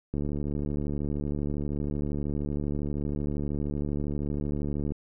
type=click train; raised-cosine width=3 ms; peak=-19 dBFS; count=349; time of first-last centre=0.14-4.92 s; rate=72.8 Hz; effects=none